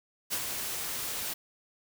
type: noise with ADSR envelope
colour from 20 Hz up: white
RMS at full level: -30 dBFS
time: 0.3-1.34 s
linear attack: 30 ms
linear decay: 63 ms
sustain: -5 dB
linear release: 12 ms
effects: none